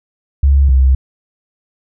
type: tone pair in turn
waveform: sine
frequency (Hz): 69.3 / 65.68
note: C#2 / C2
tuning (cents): 0 / +7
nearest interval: minor second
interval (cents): 93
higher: first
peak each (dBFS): -6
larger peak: neither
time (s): 0.43-0.69 / 0.69-0.95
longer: neither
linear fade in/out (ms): 5
effects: none